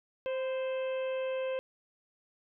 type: harmonic tone with a mistuned harmonic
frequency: 523.3 Hz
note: C5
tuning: in tune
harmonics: 1 / 2 / 3 / 4 / 5 / 6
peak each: -31 / -46 / -49 / -52 / -46 / -52 dBFS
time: 0.26-1.59 s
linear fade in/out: 0 ms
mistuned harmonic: 2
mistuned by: -35 cents
effects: none